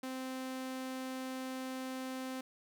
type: tone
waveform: sawtooth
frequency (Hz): 260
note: C4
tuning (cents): -11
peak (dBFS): -35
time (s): 0.03-2.41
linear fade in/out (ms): 5
effects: none